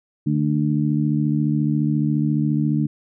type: harmonic tone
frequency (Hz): 74.4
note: D2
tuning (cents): +23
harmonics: 2 / 3 / 4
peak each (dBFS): -20 / -22 / -23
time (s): 0.26-2.87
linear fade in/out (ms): 10
effects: none